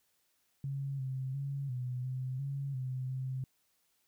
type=tone with pitch steps; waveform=sine; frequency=138 / 131.5 / 139.1 / 125.3 / 129.1 / 138.8 / 129 / 130.6 Hz; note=C#3 / C3 / C#3 / B2 / C3 / C#3 / C3 / C3; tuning=-7 / +9 / +6 / +25 / -23 / +3 / -24 / -3 cents; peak=-34 dBFS; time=0.64-3.44 s; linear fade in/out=2 ms; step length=350 ms; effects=white hiss -75 dBFS RMS until 4.07 s